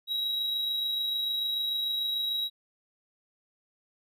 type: tone with amplitude modulation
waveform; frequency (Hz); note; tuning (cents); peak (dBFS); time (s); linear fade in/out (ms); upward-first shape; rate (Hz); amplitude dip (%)
triangle; 3853; B7; -44; -25; 0.07-2.5; 50; sine; 26.8; 25
effects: none